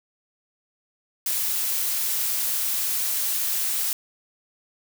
blue noise, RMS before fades -25 dBFS, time 1.26-3.93 s, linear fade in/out 2 ms, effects none

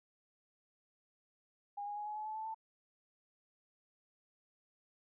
sine tone with pitch steps, 814 / 823.9 / 834 / 844.2 / 854.5 / 864.9 / 875.5 / 886.1 Hz, G#5 / G#5 / G#5 / G#5 / G#5 / A5 / A5 / A5, -35 / -14 / +7 / +28 / +49 / -30 / -9 / +12 cents, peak -39 dBFS, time 1.77-2.546 s, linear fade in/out 10 ms, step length 97 ms, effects none

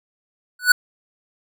square tone with exponential growth, 1480 Hz, F#6, in tune, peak -6 dBFS, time 0.59-0.72 s, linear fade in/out 5 ms, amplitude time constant 27 ms, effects none

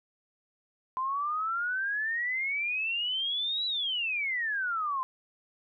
sine exponential two-way sweep, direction up then down, 1022 to 3969 to 1022 Hz, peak -28 dBFS, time 0.97-5.03 s, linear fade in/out 0 ms, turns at 3.66 s, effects none

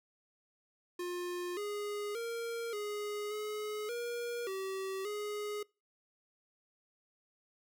square tone with pitch steps, 354.7 / 413.1 / 464.3 / 415.7 / 423.5 / 475.9 / 383.8 / 416.9 Hz, F4 / G#4 / A#4 / G#4 / G#4 / A#4 / G4 / G#4, +27 / -9 / -7 / +2 / +34 / +36 / -37 / +7 cents, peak -37 dBFS, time 0.99-5.63 s, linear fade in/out 5 ms, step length 580 ms, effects noise-tail reverb RT60 0.3 s tail -25 dB re dry

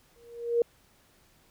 sine tone with exponential growth, 470.7 Hz, A#4, 17 cents sharp, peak -18 dBFS, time 0.16-0.62 s, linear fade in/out 2 ms, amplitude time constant 99 ms, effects pink hiss -63 dBFS RMS until 1.5 s

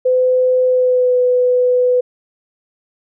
sine tone with pitch glide, 508 to 498.1 Hz, B4 to B4, +49 to +15 cents, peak -10 dBFS, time 0.05-2.01 s, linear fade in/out 10 ms, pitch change -34 cents, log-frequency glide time 0.66-1.19 s, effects none

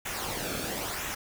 pink noise with flanger, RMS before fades -34 dBFS, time 0.05-1.15 s, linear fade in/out 10 ms, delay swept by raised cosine 0.21 to 1.04 ms, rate 0.99 Hz, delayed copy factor -0.55, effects none

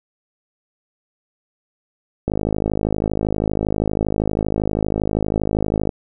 click train, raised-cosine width 2 ms, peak -6 dBFS, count 191, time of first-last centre 2.28-5.892 s, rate 52.6 Hz, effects none

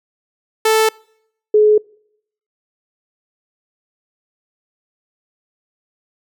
sawtooth / sine tone pair in turn, 439.7 / 424.5 Hz, A4 / G#4, -1 / +38 cents, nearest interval minor second, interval 61 cents, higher first, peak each -7 dBFS, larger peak neither, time 0.65-0.89 / 1.54-1.78 s, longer neither, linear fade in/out 5 ms, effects noise-tail reverb RT60 0.7 s tail -26 dB re dry

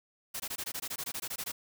white noise bursts, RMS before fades -37 dBFS, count 15, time 0.34-1.52 s, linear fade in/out 10 ms, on 60 ms, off 20 ms, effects none

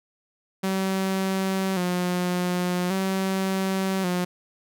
sawtooth tone with vibrato, 185 Hz, F#3, in tune, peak -19 dBFS, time 0.63-4.25 s, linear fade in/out 10 ms, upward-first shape square, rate 0.44 Hz, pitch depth 56 cents each way, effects none

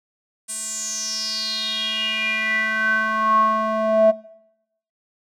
square tone with band-pass filter sweep, 219 Hz, A3, 8 cents flat, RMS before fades -21 dBFS, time 0.48-4.12 s, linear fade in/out 20 ms, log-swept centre 8800 to 640 Hz, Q 7.4, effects noise-tail reverb RT60 0.8 s tail -21 dB re dry

